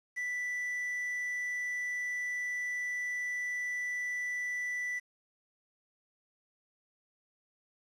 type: tone with quantisation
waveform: triangle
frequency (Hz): 1975.5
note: B6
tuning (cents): 0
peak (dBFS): -31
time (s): 0.16-5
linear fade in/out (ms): 20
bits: 9
effects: low-pass 10000 Hz 12 dB/octave